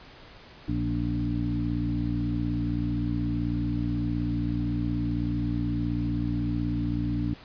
harmonic tone with a mistuned harmonic, 58.8 Hz, A#1, 16 cents sharp, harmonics 1 / 2 / 3 / 4 / 5, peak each -32 / -30 / -34 / -34 / -30 dBFS, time 0.68-7.34 s, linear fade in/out 5 ms, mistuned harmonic 4, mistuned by +21 cents, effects pink hiss -49 dBFS RMS until 7.44 s + resampled to 11025 Hz

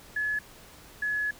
sine tone pair in turn, 1705 / 1697 Hz, G#6 / G#6, +45 / +37 cents, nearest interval unison, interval 8 cents, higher first, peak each -26 dBFS, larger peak neither, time 0.16-0.39 / 1.02-1.31 s, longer second, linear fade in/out 5 ms, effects pink hiss -51 dBFS RMS until 1.39 s

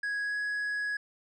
triangle tone with pitch glide, 1661.2 to 1672.8 Hz, G#6 to G#6, 0 to +12 cents, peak -28 dBFS, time 0.03-0.97 s, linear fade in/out 5 ms, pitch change +12 cents, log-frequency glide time 0.23-0.36 s, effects resampled to 22050 Hz

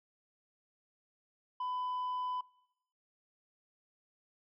sine tone with tanh clipping, 1001 Hz, B5, 23 cents sharp, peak -35 dBFS, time 1.6-2.41 s, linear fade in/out 5 ms, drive 3 dB, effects noise-tail reverb RT60 1.0 s tail -25 dB re dry

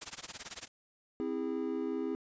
white noise with tremolo, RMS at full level -39 dBFS, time 0.01-0.68 s, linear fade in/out 10 ms, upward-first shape sine, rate 18 Hz, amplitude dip 95%
triangle chord, C augmented, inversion none, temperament just, 261.6 / 327 / 408.8 Hz, C4 / E4 / G#4, 0 / -14 / -27 cents, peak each -35 dBFS, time 1.2-2.15 s, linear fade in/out 0 ms
effects resampled to 16000 Hz

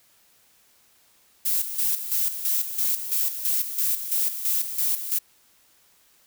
violet noise with tremolo, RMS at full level -23 dBFS, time 1.45-5.19 s, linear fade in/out 10 ms, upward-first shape square, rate 3 Hz, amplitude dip 65%, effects white hiss -60 dBFS RMS until 6.26 s

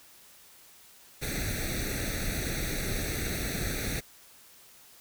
pink noise with comb filter, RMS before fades -32 dBFS, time 1.21-4.01 s, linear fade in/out 20 ms, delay 0.49 ms, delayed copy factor +0.95, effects white hiss -55 dBFS RMS until 5 s

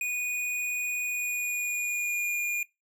square tone with pitch glide, 2469 to 2424 Hz, D#7 to D#7, -14 to -46 cents, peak -28 dBFS, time 0.01-2.63 s, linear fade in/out 2 ms, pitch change -32 cents, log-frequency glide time 1.04-2.41 s, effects noise-tail reverb RT60 0.2 s tail -20 dB re dry

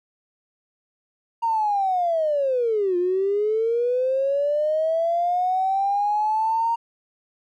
triangle linear two-way sweep, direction down then up, 932.3 to 349.2 to 932.3 Hz, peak -15 dBFS, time 1.42-6.76 s, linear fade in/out 20 ms, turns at 2.97 s, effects tanh soft clip ceiling -17 dBFS

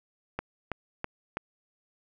click train, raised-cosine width 0.5 ms, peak -16 dBFS, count 4, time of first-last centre 0.39-1.37 s, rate 3.06 Hz, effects none

